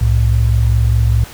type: tone pair together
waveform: sine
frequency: 65.41 / 110.36 Hz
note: C2 / A2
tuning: 0 / +6 cents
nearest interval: major sixth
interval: 906 cents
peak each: -12 dBFS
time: 0.01-1.24 s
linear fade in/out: 5 ms
effects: pink hiss -35 dBFS RMS until 1.33 s